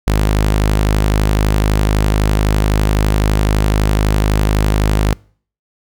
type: tone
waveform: sawtooth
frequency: 51.91 Hz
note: G#1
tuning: in tune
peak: -7 dBFS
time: 0.07-5.13 s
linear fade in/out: 0 ms
effects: noise-tail reverb RT60 0.5 s tail -26 dB re dry